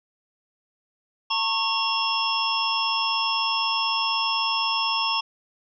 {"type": "tone cluster", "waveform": "sine", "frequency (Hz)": [904, 1099, 2758, 3318, 5310], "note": ["A5", "C#6", "F7", "G#7", "E8"], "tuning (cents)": [47, -15, -22, -2, 12], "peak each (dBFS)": -28, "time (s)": [1.3, 5.21], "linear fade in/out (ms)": 10, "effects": []}